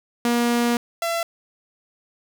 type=tone pair in turn; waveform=sawtooth; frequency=238.2 / 673.7 Hz; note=A#3 / E5; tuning=+38 / +38 cents; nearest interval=octave + tritone; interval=1800 cents; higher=second; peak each=-14 / -18 dBFS; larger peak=first; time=0.25-0.77 / 1.02-1.23 s; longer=first; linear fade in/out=2 ms; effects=none